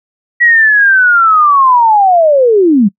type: linear sweep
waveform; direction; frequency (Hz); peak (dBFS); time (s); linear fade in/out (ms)
sine; down; 1933 to 185; -4; 0.4-2.89; 20
effects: noise-tail reverb RT60 0.1 s tail -26 dB re dry